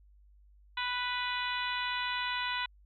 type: harmonic tone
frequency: 493.9 Hz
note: B4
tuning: in tune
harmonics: 2 / 3 / 4 / 5 / 6 / 7 / 8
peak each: -36 / -38 / -39 / -40 / -41 / -41 / -42 dBFS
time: 0.77-2.66 s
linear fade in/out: 5 ms
effects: added 50 Hz sine -57 dBFS peak until 2.85 s